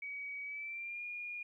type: tone with pitch glide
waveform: sine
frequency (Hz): 2266 to 2429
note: C#7 to D#7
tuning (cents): +37 to -42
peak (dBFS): -40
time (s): 0.02-1.43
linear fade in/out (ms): 5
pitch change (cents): +121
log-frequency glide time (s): 0.43-1.04
effects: 13-bit